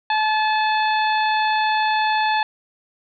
harmonic tone with a mistuned harmonic, 863 Hz, A5, 34 cents flat, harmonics 1 / 2 / 3 / 4 / 5, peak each -18 / -24 / -28 / -30 / -32 dBFS, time 0.1-2.43 s, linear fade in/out 2 ms, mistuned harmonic 4, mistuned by +29 cents, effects none

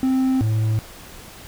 triangle tone pair in turn, 261.6 / 109.55 Hz, C4 / A2, 0 / -7 cents, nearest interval octave + minor third, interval 1507 cents, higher first, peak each -14 / -15 dBFS, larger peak first, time 0.03-0.41 / 0.41-0.79 s, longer neither, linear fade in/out 0 ms, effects pink hiss -41 dBFS RMS until 1.47 s

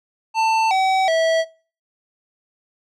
square tone with pitch steps, 890 / 761.5 / 651.5 Hz, A5 / F#5 / E5, +20 / +50 / -20 cents, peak -16 dBFS, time 0.34-1.45 s, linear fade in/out 50 ms, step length 370 ms, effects noise-tail reverb RT60 0.4 s tail -22 dB re dry + low-pass 5000 Hz 12 dB/octave

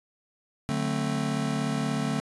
square chord, D dominant seventh, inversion none, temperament just, 146.83 / 183.54 / 220.2 / 264.3 Hz, D3 / F#3 / A3 / C4, 0 / -14 / +2 / +18 cents, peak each -31 / -37 / -31 / -33 dBFS, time 0.69-2.2 s, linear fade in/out 0 ms, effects resampled to 24000 Hz

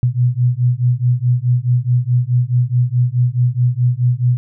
sine beating tone pair, 121.1 / 125.8 Hz, B2 / B2, -34 / +32 cents, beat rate 4.7 Hz, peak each -15 dBFS, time 0.03-4.37 s, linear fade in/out 0 ms, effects none

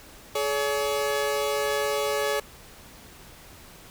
sawtooth tone pair together, 424.8 / 567 Hz, G#4 / C#5, +39 / +39 cents, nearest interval perfect fourth, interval 500 cents, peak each -23 dBFS, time 0.35-2.4 s, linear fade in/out 5 ms, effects pink hiss -48 dBFS RMS until 3.9 s

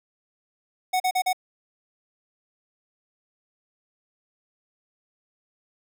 square tone bursts, 740 Hz, F#5, in tune, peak -21 dBFS, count 4, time 0.93-1.331 s, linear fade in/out 10 ms, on 71 ms, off 39 ms, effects none

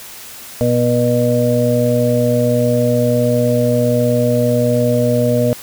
harmonic tone, 121.4 Hz, B2, 29 cents flat, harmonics 1 / 2 / 4 / 5, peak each -17 / -17 / -17 / -17 dBFS, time 0.61-5.53 s, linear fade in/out 0 ms, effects white hiss -34 dBFS RMS until 5.62 s

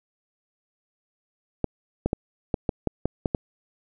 clicks, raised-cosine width 2 ms, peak -9 dBFS, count 9, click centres 1.643 / 2.06 / 2.131 / 2.542 / 2.692 / 2.873 / 3.056 / 3.258 / 3.348 s, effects none

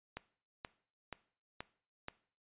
click train, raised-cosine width 0.3 ms, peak -25 dBFS, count 5, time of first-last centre 0.17-2.084 s, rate 2.09 Hz, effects noise-tail reverb RT60 0.5 s tail -19 dB re dry + resampled to 8000 Hz

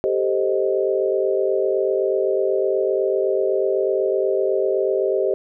sine chord, A half-diminished seventh, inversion third, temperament equal, 392 / 440 / 523.3 / 622.3 Hz, G4 / A4 / C5 / Eb5, 0 / 0 / 0 / 0 cents, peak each -20 / -26 / -23 / -24 dBFS, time 0.04-5.34 s, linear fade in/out 0 ms, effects none

